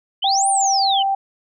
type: exponential two-way sweep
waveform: sine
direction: up then down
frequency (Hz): 2902 to 9630 to 2902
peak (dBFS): -18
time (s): 0.22-1.03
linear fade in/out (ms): 10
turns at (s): 0.48
type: tone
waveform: sine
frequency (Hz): 783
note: G5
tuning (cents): -2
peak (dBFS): -16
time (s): 0.24-1.15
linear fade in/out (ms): 5
effects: none